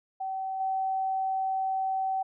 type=tone with level steps; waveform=sine; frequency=765 Hz; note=G5; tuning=42 cents flat; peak=-30 / -26 dBFS; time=0.2-2.23 s; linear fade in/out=10 ms; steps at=0.6 s; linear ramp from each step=5 ms; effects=none